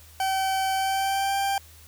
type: tone with pitch glide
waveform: 40% pulse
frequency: 768 to 789.1 Hz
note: G5 to G5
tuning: -36 to +11 cents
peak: -22 dBFS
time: 0.2-1.58 s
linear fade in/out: 2 ms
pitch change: +47 cents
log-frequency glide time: 0.75-1.39 s
effects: added 79 Hz sine -50 dBFS peak until 1.87 s + white hiss -52 dBFS RMS until 1.87 s